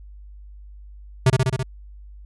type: tone with echo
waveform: square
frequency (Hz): 130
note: C3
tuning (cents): -11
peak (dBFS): -12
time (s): 1.26-1.3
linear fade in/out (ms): 5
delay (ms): 66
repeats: 5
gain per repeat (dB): -2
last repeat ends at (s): 1.63
effects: added 50 Hz sine -39 dBFS peak until 2.25 s + resampled to 24000 Hz